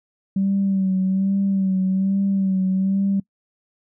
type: tone with vibrato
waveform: sine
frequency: 192.4 Hz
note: G3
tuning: 32 cents flat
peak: -16 dBFS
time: 0.36-3.2 s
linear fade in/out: 5 ms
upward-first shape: sine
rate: 1.2 Hz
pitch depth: 42 cents each way
effects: noise-tail reverb RT60 0.1 s tail -24 dB re dry + tanh soft clip ceiling -12 dBFS